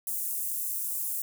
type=high-pass noise; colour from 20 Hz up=white; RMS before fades=-32 dBFS; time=0.07-1.22 s; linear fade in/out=2 ms; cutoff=8400 Hz; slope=24 dB/octave; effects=none